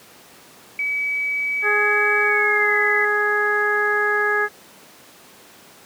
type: tone with pitch glide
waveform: sine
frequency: 2282 to 2021 Hz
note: C#7 to B6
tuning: +50 to +39 cents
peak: -20 dBFS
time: 0.79-3.05 s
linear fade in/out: 2 ms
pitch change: -211 cents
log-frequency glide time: 2.22-2.77 s
type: harmonic tone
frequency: 417 Hz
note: G#4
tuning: 7 cents sharp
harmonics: 1 / 2 / 3 / 4 / 5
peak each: -23 / -28 / -25 / -19 / -31 dBFS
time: 1.62-4.49 s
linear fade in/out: 50 ms
effects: pink hiss -46 dBFS RMS until 5.85 s + high-pass 200 Hz 12 dB/octave